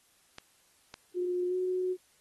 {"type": "clicks", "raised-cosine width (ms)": 0.2, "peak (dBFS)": -24, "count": 2, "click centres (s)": [0.384, 0.941]}
{"type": "tone with pitch glide", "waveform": "sine", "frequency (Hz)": [358.4, 367.4], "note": ["F4", "F#4"], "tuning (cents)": [45, -12], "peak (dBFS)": -28, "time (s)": [1.14, 1.97], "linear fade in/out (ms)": 50, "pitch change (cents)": 43, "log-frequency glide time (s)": [1.48, 1.55]}
{"effects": ["white hiss -66 dBFS RMS until 2.2 s", "AAC 32 kbps"]}